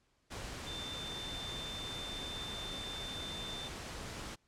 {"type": "tone in noise", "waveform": "sine", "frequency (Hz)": 3564, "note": "A7", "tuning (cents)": 22, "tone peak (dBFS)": -42, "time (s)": [0.66, 3.69], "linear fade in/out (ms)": 20, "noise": "pink", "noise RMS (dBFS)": -44, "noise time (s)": [0.3, 4.36], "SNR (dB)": -1, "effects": ["pink hiss -75 dBFS RMS until 4.47 s", "low-pass 8000 Hz 12 dB/octave"]}